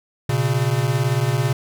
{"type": "beating tone pair", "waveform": "square", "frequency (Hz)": [120, 138], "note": ["B2", "C#3"], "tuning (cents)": [-49, -7], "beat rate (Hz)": 18, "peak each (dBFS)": -21, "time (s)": [0.29, 1.53], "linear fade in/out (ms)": 5, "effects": []}